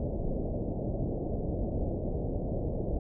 pink low-pass noise, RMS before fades -32 dBFS, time 0-2.99 s, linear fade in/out 2 ms, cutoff 660 Hz, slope 48 dB/octave, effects none

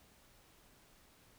silence, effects pink hiss -65 dBFS RMS until 1.38 s

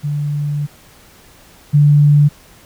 sine tone pair in turn, 146.4 / 146.4 Hz, D3 / D3, -5 / -5 cents, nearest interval unison, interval 0 cents, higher neither, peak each -16 / -6 dBFS, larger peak second, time 0.03-0.67 / 1.73-2.29 s, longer first, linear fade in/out 20 ms, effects pink hiss -45 dBFS RMS until 2.65 s

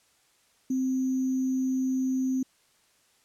sine tone with sample-and-hold, 260.4 Hz, C4, 8 cents flat, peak -24 dBFS, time 0.7-2.43 s, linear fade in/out 5 ms, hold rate 6300 Hz, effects white hiss -65 dBFS RMS until 3.24 s + low-pass 10000 Hz 12 dB/octave

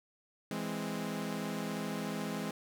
sawtooth chord, E augmented, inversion none, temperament equal, 164.81 / 207.7 / 261.6 Hz, E3 / G#3 / B#3, 0 / 0 / 0 cents, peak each -37 / -34 / -37 dBFS, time 0.51-2.51 s, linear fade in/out 2 ms, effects none

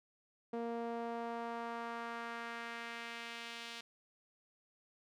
sawtooth tone with band-pass filter sweep, 233.1 Hz, A#3, in tune, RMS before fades -43 dBFS, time 0.53-3.81 s, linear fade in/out 5 ms, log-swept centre 490 to 3500 Hz, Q 1.3, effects none

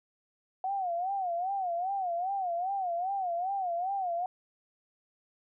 sine tone with vibrato, 736 Hz, F#5, 9 cents flat, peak -29 dBFS, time 0.64-4.26 s, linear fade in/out 2 ms, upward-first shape sine, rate 2.5 Hz, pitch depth 140 cents each way, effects none

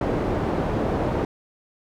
white low-pass noise, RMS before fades -24 dBFS, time 0.01-1.25 s, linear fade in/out 2 ms, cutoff 520 Hz, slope 12 dB/octave, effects none

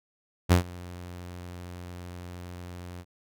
sawtooth tone with ADSR envelope, 88.7 Hz, F2, 27 cents sharp, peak -11 dBFS, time 0.49-3.05 s, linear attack 28 ms, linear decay 110 ms, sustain -24 dB, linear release 51 ms, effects none

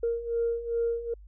sine beating tone pair, 464.5 / 467 Hz, A#4 / A#4, -6 / +3 cents, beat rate 2.5 Hz, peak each -31 / -27 dBFS, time 0.03-1.14 s, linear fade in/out 5 ms, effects tanh soft clip ceiling -19 dBFS + added 50 Hz sine -46 dBFS peak until 1.27 s

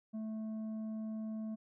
sine tone with tanh clipping, 218.7 Hz, A3, 10 cents flat, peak -39 dBFS, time 0.13-1.56 s, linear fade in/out 20 ms, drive 6 dB, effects none

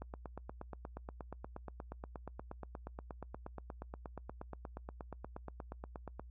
click train, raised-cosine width 1 ms, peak -30 dBFS, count 53, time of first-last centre 0.02-6.196 s, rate 8.42 Hz, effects noise-tail reverb RT60 0.1 s tail -26 dB re dry + added 60 Hz sine -50 dBFS peak until 6.3 s

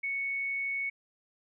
sine tone, 2217 Hz, C#7, in tune, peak -30 dBFS, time 0.03-0.9 s, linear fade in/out 10 ms, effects none

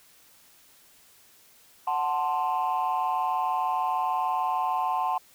sine chord, F# diminished, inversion none, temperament equal, 740 / 880 / 1046.5 Hz, F#5 / A5 / C6, 0 / 0 / 0 cents, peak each -27 dBFS, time 1.87-5.18 s, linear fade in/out 5 ms, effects tanh soft clip ceiling -19 dBFS + white hiss -57 dBFS RMS until 5.34 s

